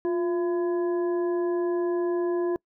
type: harmonic tone with a mistuned harmonic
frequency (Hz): 336.9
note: E4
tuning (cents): +38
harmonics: 1 / 2 / 3 / 5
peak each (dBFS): -23 / -36 / -39 / -46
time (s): 0.05-2.56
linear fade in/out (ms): 0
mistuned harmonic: 1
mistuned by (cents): +74
effects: noise-tail reverb RT60 0.1 s tail -26 dB re dry